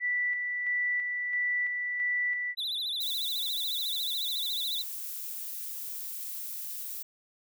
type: tone with tremolo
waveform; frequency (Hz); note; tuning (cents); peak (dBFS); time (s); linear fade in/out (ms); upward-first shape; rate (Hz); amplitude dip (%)
sine; 1968; B6; -7; -26; 0-2.55; 50; square; 1.5; 35
type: tone with vibrato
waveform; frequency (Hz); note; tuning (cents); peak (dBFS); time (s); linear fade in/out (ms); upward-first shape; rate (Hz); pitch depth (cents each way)
triangle; 3729; A#7; 0; -29; 2.57-4.83; 20; sine; 14; 140
type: noise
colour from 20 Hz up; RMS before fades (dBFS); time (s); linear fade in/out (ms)
violet; -38; 3-7.03; 10
effects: none